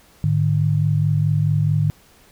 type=tone pair together; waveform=sine; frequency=106.24 / 150.9 Hz; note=G#2 / D3; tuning=+40 / +47 cents; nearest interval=tritone; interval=607 cents; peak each=-19 / -17 dBFS; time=0.24-1.9 s; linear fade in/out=0 ms; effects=pink hiss -52 dBFS RMS until 2.31 s